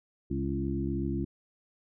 harmonic tone with a mistuned harmonic, 68 Hz, C#2, 33 cents flat, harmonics 1 / 2 / 3 / 4 / 5, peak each -35 / -35 / -35 / -35 / -35 dBFS, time 0.3-1.25 s, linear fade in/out 10 ms, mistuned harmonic 4, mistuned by +33 cents, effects none

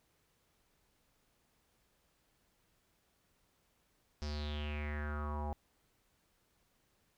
square tone with low-pass filter sweep, 74.4 Hz, D2, 23 cents sharp, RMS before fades -39 dBFS, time 4.22-5.53 s, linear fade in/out 0 ms, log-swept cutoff 5400 to 790 Hz, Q 6, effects pink hiss -75 dBFS RMS until 7.17 s

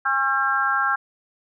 harmonic tone with a mistuned harmonic, 271.5 Hz, C#4, 36 cents flat, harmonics 3 / 4 / 5 / 6, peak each -27 / -26 / -22 / -23 dBFS, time 0.05-0.96 s, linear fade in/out 10 ms, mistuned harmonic 6, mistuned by -27 cents, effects none

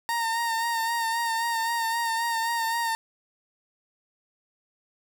30% pulse tone with vibrato, 920 Hz, A#5, 23 cents flat, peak -22 dBFS, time 0.09-2.95 s, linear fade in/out 0 ms, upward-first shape sine, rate 3.8 Hz, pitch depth 34 cents each way, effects none

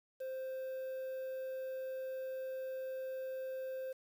triangle tone with quantisation, 523 Hz, C5, 1 cent flat, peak -37 dBFS, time 0.2-3.93 s, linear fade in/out 10 ms, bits 10, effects none

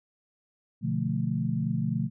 sine chord, B half-diminished seventh, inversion none, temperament equal, 123.47 / 146.83 / 174.61 / 220 Hz, B2 / D3 / F3 / A3, 0 / 0 / 0 / 0 cents, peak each -31 dBFS, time 0.81-2.1 s, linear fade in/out 50 ms, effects none

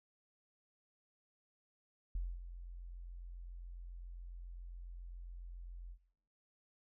sine tone with ADSR envelope, 43.65 Hz, F1, in tune, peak -34 dBFS, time 2.15-5.98 s, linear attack 3 ms, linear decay 230 ms, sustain -12 dB, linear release 70 ms, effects noise-tail reverb RT60 0.9 s tail -22 dB re dry

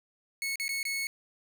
sawtooth tone with dropouts, 2198 Hz, C#7, 15 cents flat, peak -27 dBFS, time 0.42-1.07 s, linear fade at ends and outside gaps 1 ms, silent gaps 0.557-0.598 / 0.681-0.691 / 0.83-0.852 s, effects none

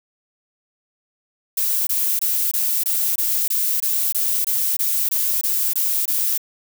violet noise bursts, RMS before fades -20 dBFS, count 15, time 1.57-6.378 s, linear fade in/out 5 ms, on 300 ms, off 22 ms, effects none

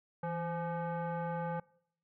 sine tone with frequency modulation, 164.81 Hz, E3, in tune, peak -33 dBFS, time 0.23-1.6 s, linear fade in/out 5 ms, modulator 683 Hz, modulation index 1.3, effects noise-tail reverb RT60 0.7 s tail -24 dB re dry + tanh soft clip ceiling -29 dBFS

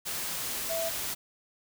sine tone in noise, 659.3 Hz, E5, in tune, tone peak -30 dBFS, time 0.69-0.9 s, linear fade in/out 20 ms, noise white, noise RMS -34 dBFS, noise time 0.05-1.15 s, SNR +1 dB, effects none

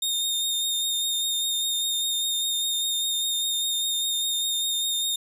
sawtooth tone with vibrato, 3673 Hz, A#7, 26 cents flat, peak -21 dBFS, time 0.02-5.16 s, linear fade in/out 5 ms, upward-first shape sine, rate 5 Hz, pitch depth 18 cents each way, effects none

